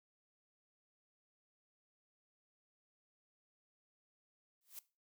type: noise with exponential growth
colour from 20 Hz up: blue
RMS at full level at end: -45 dBFS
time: 4.61-4.79 s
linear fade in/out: 2 ms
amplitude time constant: 37 ms
effects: noise-tail reverb RT60 0.3 s tail -19 dB re dry